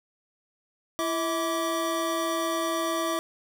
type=tone cluster; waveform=square; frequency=334.5 / 646 / 1161 Hz; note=E4 / E5 / D6; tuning=+25 / -35 / -20 cents; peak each=-31 dBFS; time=0.99-3.19 s; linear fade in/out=0 ms; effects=none